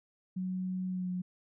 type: tone with pitch glide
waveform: sine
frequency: 185 to 181.4 Hz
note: F#3 to F#3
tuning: 0 to -34 cents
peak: -32 dBFS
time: 0.36-1.22 s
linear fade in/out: 10 ms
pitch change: -34 cents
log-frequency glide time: 0.89-1.1 s
effects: none